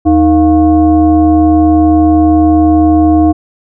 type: tone with frequency modulation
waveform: sine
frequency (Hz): 311.1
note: D#4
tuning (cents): 0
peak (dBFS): -4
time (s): 0.05-3.33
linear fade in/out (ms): 20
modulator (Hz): 390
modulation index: 0.77
effects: none